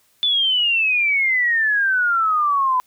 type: exponential sweep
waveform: sine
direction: down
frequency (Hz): 3508 to 1000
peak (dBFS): -15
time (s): 0.23-2.8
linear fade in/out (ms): 0
effects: white hiss -60 dBFS RMS until 2.86 s